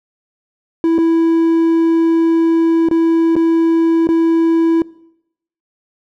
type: tone with dropouts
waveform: triangle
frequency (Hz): 329.6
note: E4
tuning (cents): 0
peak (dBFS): -8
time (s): 0.84-4.82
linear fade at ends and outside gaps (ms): 1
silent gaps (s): 0.981-0.986 / 2.887-2.912 / 3.355-3.364 / 4.071-4.089
effects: noise-tail reverb RT60 0.8 s tail -22 dB re dry